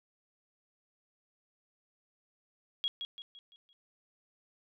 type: tone with echo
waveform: sine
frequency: 3301 Hz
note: G#7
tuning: 11 cents flat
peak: -29 dBFS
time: 2.84-2.88 s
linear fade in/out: 0 ms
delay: 170 ms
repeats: 5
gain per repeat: -7 dB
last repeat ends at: 3.73 s
effects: none